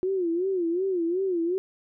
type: tone with vibrato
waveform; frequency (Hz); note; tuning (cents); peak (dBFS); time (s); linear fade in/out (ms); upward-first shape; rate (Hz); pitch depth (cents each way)
sine; 358.6; F4; +46; -23; 0.03-1.58; 0; sine; 2.7; 140
effects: none